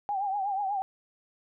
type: tone with vibrato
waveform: sine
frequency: 794 Hz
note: G5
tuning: 22 cents sharp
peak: -27 dBFS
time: 0.09-0.82 s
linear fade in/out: 0 ms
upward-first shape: triangle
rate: 8.2 Hz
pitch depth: 100 cents each way
effects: none